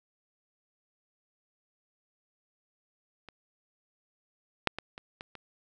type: clicks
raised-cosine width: 0.3 ms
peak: -30 / -7 / -19 / -26 / -24 / -28 dBFS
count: 6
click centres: 3.287 / 4.673 / 4.786 / 4.979 / 5.209 / 5.353 s
effects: none